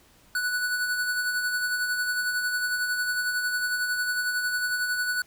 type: tone with tremolo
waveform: square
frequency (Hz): 1480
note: F#6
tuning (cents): 0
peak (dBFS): -24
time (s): 0.35-5.22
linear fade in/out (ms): 2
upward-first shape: sine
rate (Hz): 11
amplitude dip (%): 40
effects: pink hiss -58 dBFS RMS until 5.26 s